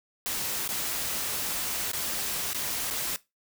white noise with dropouts, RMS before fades -31 dBFS, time 0.26-3.16 s, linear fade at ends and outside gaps 0 ms, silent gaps 0.677-0.69 / 1.916-1.933 / 2.532-2.546 / 2.902-2.909 s, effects noise-tail reverb RT60 0.2 s tail -18 dB re dry

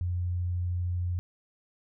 sine tone, 88.7 Hz, F2, 27 cents sharp, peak -27 dBFS, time 0.01-1.19 s, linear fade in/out 0 ms, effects none

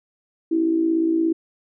sine tone with amplitude modulation, 327.3 Hz, E4, 12 cents flat, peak -14 dBFS, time 0.51-1.33 s, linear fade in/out 10 ms, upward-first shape sine, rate 57.1 Hz, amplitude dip 60%, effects none

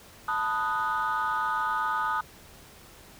sine chord, B dominant seventh, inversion third, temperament equal, 880 / 987.8 / 1244.5 / 1480 Hz, A5 / B5 / D#6 / F#6, 0 / 0 / 0 / 0 cents, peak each -30 / -33 / -27 / -31 dBFS, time 0.28-2.21 s, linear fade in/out 5 ms, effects tanh soft clip ceiling -20 dBFS + pink hiss -51 dBFS RMS until 3.19 s

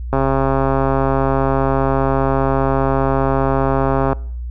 click train, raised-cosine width 1 ms, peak -3 dBFS, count 541, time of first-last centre 0.13-4.13 s, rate 135 Hz, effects noise-tail reverb RT60 0.6 s tail -24 dB re dry + added 60 Hz sine -23 dBFS peak until 4.5 s

